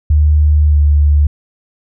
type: tone with pitch glide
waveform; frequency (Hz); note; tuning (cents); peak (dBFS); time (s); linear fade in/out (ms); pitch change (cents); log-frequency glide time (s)
sine; 75.2 to 73.44; D2 to D2; +42 to +1; -6; 0.1-1.27; 5; -41; 0.68-0.78
effects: none